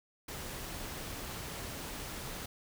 pink noise, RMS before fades -42 dBFS, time 0.28-2.46 s, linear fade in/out 5 ms, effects none

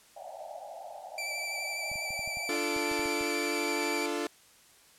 white band-pass noise, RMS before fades -44 dBFS, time 0.16-2.57 s, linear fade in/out 5 ms, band 570 to 830 Hz, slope 96 dB/octave
sawtooth tone with vibrato, 2329 Hz, D7, 15 cents flat, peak -30 dBFS, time 1.18-4.06 s, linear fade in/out 2 ms, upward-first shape sine, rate 12 Hz, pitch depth 19 cents each way
clicks, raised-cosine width 5 ms, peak -36 dBFS, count 11, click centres 1.916 / 1.957 / 2.106 / 2.193 / 2.276 / 2.371 / 2.764 / 2.915 / 2.994 / 3.058 / 3.211 s
sawtooth chord, D minor, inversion none, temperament equal with one note detuned, 293.7 / 345.2 / 440 Hz, D4 / F4 / A4, 0 / -20 / 0 cents, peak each -31 dBFS, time 2.49-4.27 s, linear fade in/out 2 ms
effects white hiss -59 dBFS RMS until 4.98 s + low-pass 11000 Hz 12 dB/octave

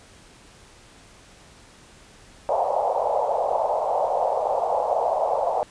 pink band-pass noise, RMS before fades -23 dBFS, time 2.49-5.63 s, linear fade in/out 0 ms, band 530 to 890 Hz, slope 48 dB/octave, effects pink hiss -50 dBFS RMS until 5.7 s + resampled to 22050 Hz

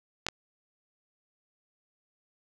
clicks, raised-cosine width 0.2 ms, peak -11 / -15 dBFS, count 2, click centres 0.266 / 0.286 s, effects none

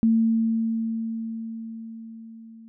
sine tone with level ramp, 225.6 Hz, A3, 44 cents sharp, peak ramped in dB -15 to -43 dBFS, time 0.03-2.68 s, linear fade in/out 0 ms, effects none

